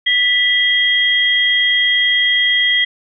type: tone pair together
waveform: sine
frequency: 1971 / 3250 Hz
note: B6 / G#7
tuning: -4 / -38 cents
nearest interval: major sixth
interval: 866 cents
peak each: -14 dBFS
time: 0.06-2.85 s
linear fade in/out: 10 ms
effects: none